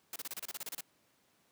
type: noise bursts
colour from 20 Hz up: white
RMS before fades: -41 dBFS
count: 12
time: 0.13-0.808 s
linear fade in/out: 2 ms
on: 29 ms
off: 30 ms
effects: pink hiss -71 dBFS RMS until 1.51 s + high-pass 150 Hz 12 dB/octave